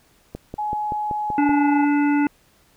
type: click train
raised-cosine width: 2 ms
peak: -17 dBFS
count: 7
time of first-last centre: 0.35-1.493 s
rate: 5.25 Hz
type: tone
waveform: sine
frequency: 843 Hz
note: G#5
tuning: 26 cents sharp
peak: -22 dBFS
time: 0.58-1.85 s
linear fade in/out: 10 ms
type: harmonic tone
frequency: 290 Hz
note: D4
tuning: 22 cents flat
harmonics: 1 / 3 / 5 / 7 / 9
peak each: -16 / -26 / -30 / -33 / -35 dBFS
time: 1.38-2.27 s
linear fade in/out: 2 ms
effects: pink hiss -58 dBFS RMS until 2.76 s